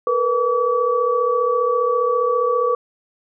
sine tone cluster, 456.4 / 491.3 / 1145 Hz, A#4 / B4 / D6, -37 / -9 / -44 cents, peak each -23 / -18 / -20 dBFS, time 0.07-2.75 s, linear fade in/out 2 ms, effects none

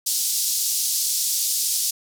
pink band-pass noise, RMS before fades -23 dBFS, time 0.06-1.91 s, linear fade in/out 10 ms, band 4700 to 15000 Hz, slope 24 dB/octave, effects none

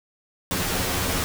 pink noise with comb filter, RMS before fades -25 dBFS, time 0.51-1.24 s, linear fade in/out 0 ms, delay 11 ms, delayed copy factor +0.85, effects none

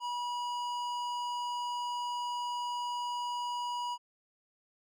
triangle tone with hard clipping, 970 Hz, B5, 31 cents flat, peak -35 dBFS, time 0-3.98 s, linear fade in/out 50 ms, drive 16 dB, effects none

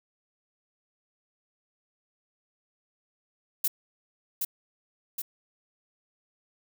violet noise with echo, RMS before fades -25 dBFS, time 3.64-3.68 s, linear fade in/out 5 ms, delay 770 ms, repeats 2, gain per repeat -4 dB, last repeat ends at 5.22 s, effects none

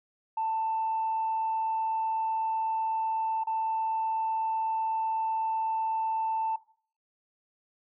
sine tone with dropouts, 888 Hz, A5, 16 cents sharp, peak -26 dBFS, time 0.37-6.56 s, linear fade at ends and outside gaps 5 ms, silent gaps 3.437-3.47 s, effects noise-tail reverb RT60 0.5 s tail -18 dB re dry + tanh soft clip ceiling -22 dBFS

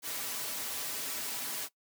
white noise with comb filter, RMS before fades -37 dBFS, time 0.02-1.69 s, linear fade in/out 50 ms, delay 5.6 ms, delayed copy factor -0.55, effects noise-tail reverb RT60 0.1 s tail -19 dB re dry + high-pass 150 Hz 12 dB/octave

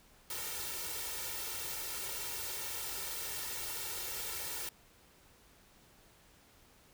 white noise with comb filter, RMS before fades -40 dBFS, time 0.3-4.69 s, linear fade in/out 2 ms, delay 2.2 ms, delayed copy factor +0.8, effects pink hiss -63 dBFS RMS until 6.93 s

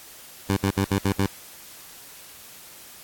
15% pulse tone bursts, 98 Hz, G2, in tune, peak -13 dBFS, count 6, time 0.49-1.266 s, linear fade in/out 10 ms, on 81 ms, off 58 ms, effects white hiss -45 dBFS RMS until 3.03 s + AAC 64 kbps

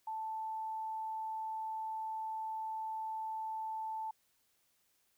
sine tone, 880 Hz, A5, in tune, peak -37 dBFS, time 0.07-4.11 s, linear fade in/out 5 ms, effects white hiss -75 dBFS RMS until 5.17 s

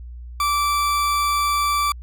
40% pulse tone, 1164 Hz, D6, 16 cents flat, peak -17 dBFS, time 0.4-1.92 s, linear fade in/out 2 ms, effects added 60 Hz sine -33 dBFS peak until 2.02 s

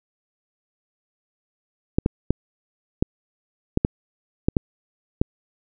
clicks, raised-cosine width 3 ms, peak -4 dBFS, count 9, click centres 1.985 / 2.061 / 2.306 / 3.025 / 3.774 / 3.849 / 4.485 / 4.568 / 5.215 s, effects none

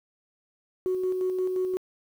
sine tone with tremolo, 370 Hz, F#4, in tune, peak -22 dBFS, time 0.86-1.77 s, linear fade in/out 0 ms, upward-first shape square, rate 5.7 Hz, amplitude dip 35%, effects tanh soft clip ceiling -20 dBFS + 9-bit

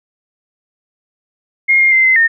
sine tone with pitch steps, 2138 / 2125 / 2078 / 2059 / 1829 Hz, C7 / C7 / C7 / C7 / A#6, +37 / +26 / -12 / -28 / -33 cents, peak -7 dBFS, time 1.68-2.28 s, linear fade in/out 20 ms, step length 120 ms, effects none

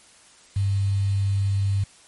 sine tone with quantisation, 98.9 Hz, G2, 16 cents sharp, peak -19 dBFS, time 0.56-1.84 s, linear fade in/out 5 ms, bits 7, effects white hiss -52 dBFS RMS until 2.07 s + MP3 48 kbps

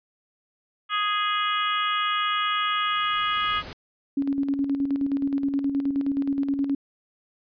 harmonic tone, 415.3 Hz, G#4, in tune, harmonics 3 / 4 / 5 / 6 / 7 / 8, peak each -24 / -32 / -33 / -36 / -31 / -32 dBFS, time 0.89-3.63 s, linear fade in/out 50 ms
pink noise with exponential growth, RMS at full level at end -37 dBFS, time 2.12-3.73 s, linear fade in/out 2 ms, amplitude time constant 350 ms
sine tone with tremolo, 277.8 Hz, C#4, 4 cents sharp, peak -20 dBFS, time 4.17-6.75 s, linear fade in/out 5 ms, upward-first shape square, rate 9.5 Hz, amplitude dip 50%
effects resampled to 11025 Hz

